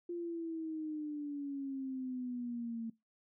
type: exponential sweep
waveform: sine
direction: down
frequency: 349.2 to 225.6 Hz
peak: -37 dBFS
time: 0.09-2.9 s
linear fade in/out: 5 ms
effects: noise-tail reverb RT60 0.2 s tail -22 dB re dry